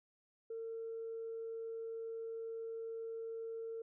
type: tone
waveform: sine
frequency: 453.7 Hz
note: A#4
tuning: 47 cents flat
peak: -40 dBFS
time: 0.5-3.82 s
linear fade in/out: 5 ms
effects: tanh soft clip ceiling -36 dBFS